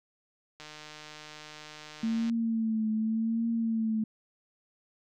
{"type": "click train", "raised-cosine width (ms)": 0.2, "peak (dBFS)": -28, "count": 259, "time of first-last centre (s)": [0.6, 2.297], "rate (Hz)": 152}
{"type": "tone with vibrato", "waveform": "sine", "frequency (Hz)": 223.8, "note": "A3", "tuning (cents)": 30, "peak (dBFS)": -26, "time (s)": [2.03, 4.04], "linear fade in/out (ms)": 5, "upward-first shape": "triangle", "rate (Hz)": 0.86, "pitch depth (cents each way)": 56}
{"effects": []}